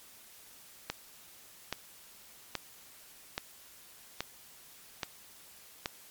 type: click train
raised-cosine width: 0.2 ms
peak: -15 dBFS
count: 7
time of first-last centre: 0.9-5.859 s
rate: 1.21 Hz
effects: white hiss -55 dBFS RMS until 6.1 s + MP3 96 kbps